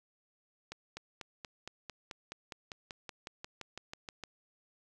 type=accelerating click train; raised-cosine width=0.2 ms; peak=-25 dBFS; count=19; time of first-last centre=0.72-4.237 s; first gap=250 ms; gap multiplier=0.97; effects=none